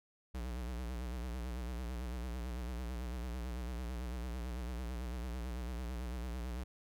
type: tone with vibrato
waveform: square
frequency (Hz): 60.7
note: B1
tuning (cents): -29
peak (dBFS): -39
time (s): 0.34-6.64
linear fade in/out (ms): 10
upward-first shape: sine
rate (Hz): 9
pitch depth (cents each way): 110
effects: none